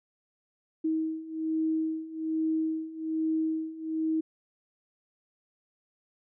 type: beating tone pair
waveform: sine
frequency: 317.4 / 318.6 Hz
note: D#4 / D#4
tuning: +35 / +41 cents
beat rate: 1.2 Hz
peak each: -32 / -29 dBFS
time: 0.84-4.21 s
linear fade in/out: 10 ms
effects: none